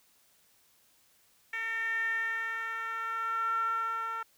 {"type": "tone with band-pass filter sweep", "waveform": "10% pulse", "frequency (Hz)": 452.7, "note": "A4", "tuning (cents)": 49, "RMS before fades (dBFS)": -33, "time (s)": [1.53, 4.23], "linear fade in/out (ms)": 5, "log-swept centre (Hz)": [2000, 1200], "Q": 8.8, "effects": ["white hiss -66 dBFS RMS until 4.37 s"]}